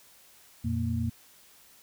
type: tone cluster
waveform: sine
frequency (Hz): 87.5 / 116.8 / 231.2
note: F2 / A#2 / A#3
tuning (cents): +4 / +4 / -14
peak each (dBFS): -31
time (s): 0.64-1.1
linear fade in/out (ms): 10
effects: white hiss -57 dBFS RMS until 1.82 s